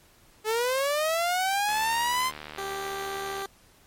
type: linear sweep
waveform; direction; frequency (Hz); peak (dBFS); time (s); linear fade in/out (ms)
sawtooth; up; 424.1 to 1046.5; -20; 0.44-2.32; 50
type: click train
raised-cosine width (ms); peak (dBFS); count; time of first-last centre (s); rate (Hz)
0.3; -22; 132; 1.69-3.421; 75.7
type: tone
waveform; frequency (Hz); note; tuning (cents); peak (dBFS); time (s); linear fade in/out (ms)
15% pulse; 392.3; G4; +1; -25; 2.58-3.46; 2
effects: pink hiss -58 dBFS RMS until 3.86 s + MP3 64 kbps